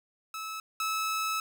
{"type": "tone pair in turn", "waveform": "sawtooth", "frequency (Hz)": [1300, 1300], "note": ["E6", "E6"], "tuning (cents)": [-24, -24], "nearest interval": "unison", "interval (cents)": 0, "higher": "neither", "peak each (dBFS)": [-32, -25], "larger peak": "second", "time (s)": [[0.34, 0.6], [0.8, 1.4]], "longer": "second", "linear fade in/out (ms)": 2, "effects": []}